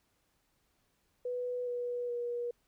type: tone with pitch steps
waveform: sine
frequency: 493.9 / 486.8 / 479.8 Hz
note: B4 / B4 / A#4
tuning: 0 / -25 / +50 cents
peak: -33 dBFS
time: 1.25-2.51 s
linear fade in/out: 5 ms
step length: 420 ms
effects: pink hiss -75 dBFS RMS until 2.67 s